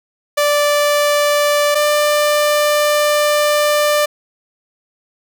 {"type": "tone pair in turn", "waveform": "sawtooth", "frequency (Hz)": [586, 593.2], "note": ["D5", "D5"], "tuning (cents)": [-4, 17], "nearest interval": "unison", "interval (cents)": 21, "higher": "second", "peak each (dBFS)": -8, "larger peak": "neither", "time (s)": [[0.37, 1.75], [1.75, 4.06]], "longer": "second", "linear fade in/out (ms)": 10, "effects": []}